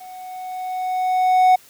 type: tone with level ramp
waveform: triangle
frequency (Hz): 740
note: F#5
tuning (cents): 0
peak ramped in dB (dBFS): -34 to -7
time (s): 0-1.56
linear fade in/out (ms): 10
effects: white hiss -49 dBFS RMS until 1.69 s